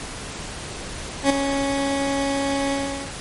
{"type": "tone with ADSR envelope", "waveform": "20% pulse", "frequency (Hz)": 276.9, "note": "C#4", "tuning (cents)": -2, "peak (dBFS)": -7, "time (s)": [1.23, 3.14], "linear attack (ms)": 70, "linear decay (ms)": 6, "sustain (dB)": -9, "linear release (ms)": 430, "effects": ["pink hiss -33 dBFS RMS until 3.2 s", "MP3 48 kbps"]}